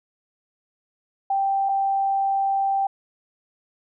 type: tone pair in turn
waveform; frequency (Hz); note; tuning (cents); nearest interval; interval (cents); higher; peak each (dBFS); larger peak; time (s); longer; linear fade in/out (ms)
sine; 784 / 784; G5 / G5; 0 / 0; unison; 0; neither; -19 / -19; neither; 1.3-1.69 / 1.69-2.87; second; 5
effects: none